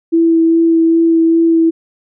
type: tone with vibrato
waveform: sine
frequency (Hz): 329.6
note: E4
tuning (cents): 0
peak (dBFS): -7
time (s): 0.12-1.71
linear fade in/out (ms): 20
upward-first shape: sine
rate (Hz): 2.5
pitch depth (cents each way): 12
effects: none